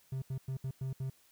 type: tone bursts at uneven times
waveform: triangle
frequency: 132.3 Hz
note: C3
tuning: 20 cents sharp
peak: -32 dBFS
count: 6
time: 0.12-0.22 / 0.3-0.38 / 0.48-0.57 / 0.64-0.71 / 0.81-0.93 / 1-1.1 s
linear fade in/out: 5 ms
effects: white hiss -66 dBFS RMS until 1.31 s